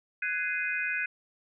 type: chord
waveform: sine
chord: Ab dominant seventh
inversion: third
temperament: just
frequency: 1495.1 / 1661.2 / 2077 / 2492 Hz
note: Gb6 / Ab6 / C7 / Eb7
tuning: +18 / 0 / -13 / +2 cents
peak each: -33 / -35 / -36 / -32 dBFS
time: 0.22-1.06 s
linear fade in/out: 5 ms
effects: none